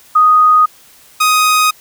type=tone pair in turn; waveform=sine / sawtooth; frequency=1244.5 / 1250.6 Hz; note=D#6 / D#6; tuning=0 / +8 cents; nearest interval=unison; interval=8 cents; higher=second; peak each=-5 dBFS; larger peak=neither; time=0.15-0.66 / 1.2-1.71 s; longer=neither; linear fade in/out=10 ms; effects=white hiss -44 dBFS RMS until 1.8 s